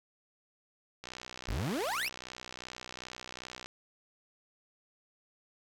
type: click train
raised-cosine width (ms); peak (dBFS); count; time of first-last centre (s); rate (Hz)
0.2; -25; 165; 1.04-3.66; 62.6
type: exponential sweep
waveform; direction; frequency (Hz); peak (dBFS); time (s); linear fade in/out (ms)
30% pulse; up; 38.89 to 2960; -29; 1.48-2.09; 10
effects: none